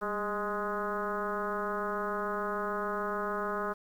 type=tone with frequency modulation; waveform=sine; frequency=830.6 Hz; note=G#5; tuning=in tune; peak=-30 dBFS; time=0.01-3.74 s; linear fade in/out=20 ms; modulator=211 Hz; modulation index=2.9; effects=10-bit